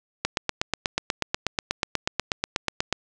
click train, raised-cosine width 0.2 ms, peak -5 dBFS, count 23, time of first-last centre 0.25-2.926 s, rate 8.22 Hz, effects resampled to 24000 Hz + 7-bit

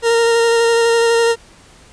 40% pulse tone with vibrato, 463.3 Hz, A#4, 11 cents flat, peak -10 dBFS, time 0.02-1.36 s, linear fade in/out 50 ms, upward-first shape square, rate 12 Hz, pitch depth 11 cents each way, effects pink hiss -45 dBFS RMS until 1.92 s + resampled to 22050 Hz

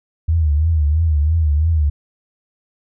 sine tone with vibrato, 77.78 Hz, D#2, in tune, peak -12 dBFS, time 0.28-1.9 s, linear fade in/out 10 ms, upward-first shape triangle, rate 3 Hz, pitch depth 140 cents each way, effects none

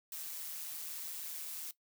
blue noise with amplitude modulation, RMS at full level -41 dBFS, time 0.12-1.71 s, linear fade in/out 2 ms, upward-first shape sine, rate 159 Hz, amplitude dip 50%, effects noise-tail reverb RT60 0.1 s tail -17 dB re dry

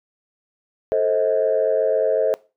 sine chord, A diminished, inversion none, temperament just, 440 / 528 / 633.6 Hz, A4 / C5 / Eb5, 0 / +16 / +31 cents, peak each -20 dBFS, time 0.92-2.34 s, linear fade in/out 0 ms, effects noise-tail reverb RT60 0.3 s tail -22 dB re dry + tanh soft clip ceiling -9 dBFS

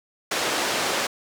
pink band-pass noise, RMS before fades -25 dBFS, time 0.31-1.07 s, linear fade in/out 5 ms, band 380 to 7500 Hz, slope 12 dB/octave, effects none

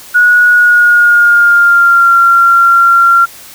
sine tone with pitch glide, 1458 to 1377 Hz, F#6 to F6, -26 to -25 cents, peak -3 dBFS, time 0.14-3.26 s, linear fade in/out 20 ms, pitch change -99 cents, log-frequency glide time 0.49-2.14 s, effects white hiss -33 dBFS RMS until 3.54 s

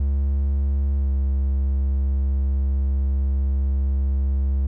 triangle tone with pitch glide, 69.3 to 67.72 Hz, C#2 to C#2, 0 to -40 cents, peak -16 dBFS, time 0-4.67 s, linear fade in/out 5 ms, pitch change -40 cents, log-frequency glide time 0.97-1.1 s, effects none

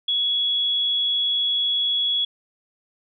sine tone, 3362 Hz, G#7, 20 cents sharp, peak -19 dBFS, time 0.08-2.25 s, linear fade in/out 5 ms, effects none

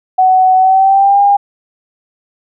sine tone with pitch glide, 748 to 806.3 Hz, F#5 to G5, +19 to +49 cents, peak -5 dBFS, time 0.18-1.37 s, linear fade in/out 10 ms, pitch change +130 cents, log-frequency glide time 0.57-1.21 s, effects none

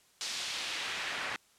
pink noise with band-pass filter sweep, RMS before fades -37 dBFS, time 0.21-1.36 s, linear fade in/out 0 ms, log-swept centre 4900 to 1700 Hz, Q 1.2, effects white hiss -65 dBFS RMS until 1.58 s + low-pass 10000 Hz 12 dB/octave

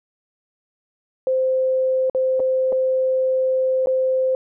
sine tone with dropouts, 520 Hz, C5, 11 cents flat, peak -16 dBFS, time 1.27-4.35 s, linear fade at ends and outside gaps 1 ms, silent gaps 2.098-2.148 / 2.396-2.401 / 2.722-2.726 / 3.86-3.871 s, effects none

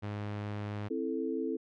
sawtooth tone, 103.7 Hz, G#2, 2 cents flat, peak -31 dBFS, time 0.02-0.89 s, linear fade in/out 20 ms
sine chord, A minor, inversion first, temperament just, 264 / 330 / 440 Hz, C4 / E4 / A4, +16 / +2 / 0 cents, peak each -35 dBFS, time 0.9-1.57 s, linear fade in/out 10 ms
effects low-pass 3000 Hz 12 dB/octave + MP3 96 kbps

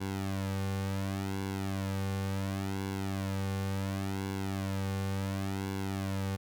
sawtooth tone with flanger, 97.1 Hz, G2, 16 cents flat, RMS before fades -34 dBFS, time 0-6.37 s, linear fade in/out 20 ms, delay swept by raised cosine 1.6 to 3.1 ms, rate 0.7 Hz, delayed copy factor -0.85, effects none

